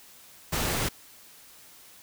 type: noise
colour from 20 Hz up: pink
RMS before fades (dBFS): -28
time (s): 0.52-0.89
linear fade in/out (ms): 10
effects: white hiss -52 dBFS RMS until 2.02 s